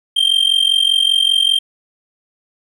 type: tone with amplitude modulation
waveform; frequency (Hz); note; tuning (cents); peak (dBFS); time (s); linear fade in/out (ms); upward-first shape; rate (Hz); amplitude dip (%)
triangle; 3166; G7; +17; -6; 0.16-1.59; 10; sine; 45.1; 85
effects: none